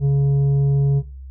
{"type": "tone with tanh clipping", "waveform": "sine", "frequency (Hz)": 139.7, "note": "C#3", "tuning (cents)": 14, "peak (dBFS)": -14, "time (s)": [0, 1.03], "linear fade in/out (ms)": 50, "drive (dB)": 5, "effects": ["noise-tail reverb RT60 0.3 s tail -17 dB re dry", "added 66 Hz sine -33 dBFS peak until 1.3 s"]}